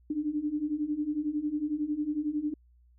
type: beating tone pair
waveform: sine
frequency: 292.1 / 303.1 Hz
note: D4 / D#4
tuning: -9 / -45 cents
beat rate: 11 Hz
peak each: -33 / -30 dBFS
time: 0.1-2.54 s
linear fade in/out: 5 ms
effects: added 60 Hz sine -58 dBFS peak until 2.98 s